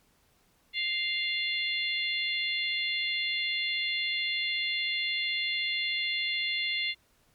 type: harmonic tone with a mistuned harmonic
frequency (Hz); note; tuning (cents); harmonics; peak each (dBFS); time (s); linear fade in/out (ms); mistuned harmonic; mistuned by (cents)
698.5; F5; 0; 3 / 4 / 5 / 6; -31 / -34 / -33 / -37; 0.73-6.95; 50; 5; -16
effects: pink hiss -67 dBFS RMS until 7.34 s + MP3 96 kbps